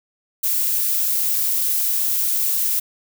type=noise; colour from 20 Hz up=violet; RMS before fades=-20 dBFS; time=0.43-2.8 s; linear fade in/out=10 ms; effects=none